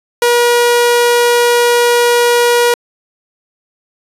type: tone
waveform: sawtooth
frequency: 479.6 Hz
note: A#4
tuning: 49 cents sharp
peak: -4 dBFS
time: 0.22-2.74 s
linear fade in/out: 2 ms
effects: resampled to 32000 Hz